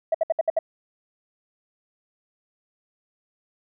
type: tone bursts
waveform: sine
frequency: 648 Hz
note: E5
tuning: 30 cents flat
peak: -16 dBFS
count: 6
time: 0.12-0.59 s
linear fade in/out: 5 ms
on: 25 ms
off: 64 ms
effects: tanh soft clip ceiling -13 dBFS